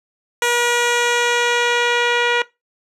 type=tone with low-pass filter sweep; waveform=10% pulse; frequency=479.7 Hz; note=A#4; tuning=50 cents sharp; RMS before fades=-17 dBFS; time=0.42-2.42 s; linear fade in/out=2 ms; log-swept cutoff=9700 to 3400 Hz; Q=1; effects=noise-tail reverb RT60 0.2 s tail -19 dB re dry